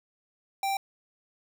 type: tone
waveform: square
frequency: 784 Hz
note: G5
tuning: in tune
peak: -27 dBFS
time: 0.63-0.77 s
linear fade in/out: 2 ms
effects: none